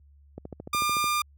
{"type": "click train", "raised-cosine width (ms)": 2, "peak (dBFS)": -24, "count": 10, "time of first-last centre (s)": [0.38, 1.042], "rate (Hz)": 13.6}
{"type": "tone", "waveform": "sawtooth", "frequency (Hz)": 1200, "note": "D6", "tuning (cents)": 37, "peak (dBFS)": -20, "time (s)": [0.73, 1.22], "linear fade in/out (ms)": 5}
{"effects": ["added 71 Hz sine -51 dBFS peak until 1.37 s", "high-pass 60 Hz 12 dB/octave"]}